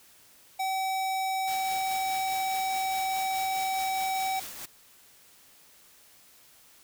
square tone, 764 Hz, G5, 45 cents flat, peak -28 dBFS, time 0.59-4.4 s, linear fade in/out 10 ms
white noise with tremolo, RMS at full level -39 dBFS, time 1.47-4.66 s, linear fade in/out 10 ms, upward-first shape triangle, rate 4.8 Hz, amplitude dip 45%
effects white hiss -57 dBFS RMS until 6.83 s

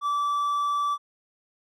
triangle tone, 1159 Hz, D6, 23 cents flat, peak -21 dBFS, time 0.01-0.98 s, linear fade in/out 50 ms, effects none

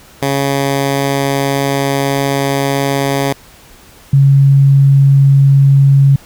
10% pulse / sine tone pair in turn, 138.59 / 138.09 Hz, C#3 / C#3, 0 / -6 cents, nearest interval unison, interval 6 cents, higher first, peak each -4 dBFS, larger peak neither, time 0.22-3.33 / 4.13-6.16 s, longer first, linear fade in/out 5 ms, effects pink hiss -41 dBFS RMS until 6.25 s

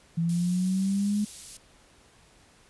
sine linear sweep, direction up, 164.81 to 210 Hz, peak -23 dBFS, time 0.17-1.25 s, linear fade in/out 10 ms
white high-pass noise, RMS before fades -42 dBFS, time 0.29-1.57 s, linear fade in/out 2 ms, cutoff 3900 Hz, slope 12 dB/octave
effects pink hiss -58 dBFS RMS until 2.69 s + resampled to 24000 Hz

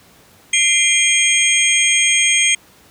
sine tone cluster, 2078 / 2396 / 3210 / 6490 / 8310 Hz, C7 / D7 / G7 / G#8 / C9, -12 / +34 / +40 / -41 / -13 cents, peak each -18 dBFS, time 0.53-2.55 s, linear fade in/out 5 ms, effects pink hiss -48 dBFS RMS until 2.9 s + high-pass 80 Hz 12 dB/octave

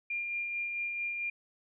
sine tone with tremolo, 2400 Hz, D7, 37 cents sharp, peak -31 dBFS, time 0.1-1.3 s, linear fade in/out 5 ms, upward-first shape sine, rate 4.5 Hz, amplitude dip 30%, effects none

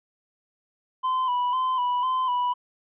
triangle tone with vibrato, 1006 Hz, B5, 32 cents sharp, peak -20 dBFS, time 1.03-2.54 s, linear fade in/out 20 ms, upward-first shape square, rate 2 Hz, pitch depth 39 cents each way, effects resampled to 8000 Hz

